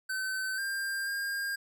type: tone with pitch steps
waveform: square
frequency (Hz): 1531 / 1593 / 1610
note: G6 / G6 / G6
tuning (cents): -41 / +27 / +46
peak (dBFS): -32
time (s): 0.09-1.56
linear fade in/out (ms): 10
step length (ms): 490
effects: none